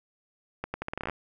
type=accelerating click train; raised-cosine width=0.5 ms; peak=-17 dBFS; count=12; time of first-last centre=0.64-1.097 s; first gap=100 ms; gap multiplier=0.8; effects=none